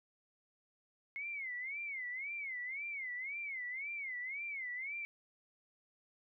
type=tone with vibrato; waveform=sine; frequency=2150 Hz; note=C7; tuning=47 cents sharp; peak=-39 dBFS; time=1.16-5.05 s; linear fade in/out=0 ms; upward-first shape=sine; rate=1.9 Hz; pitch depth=170 cents each way; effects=none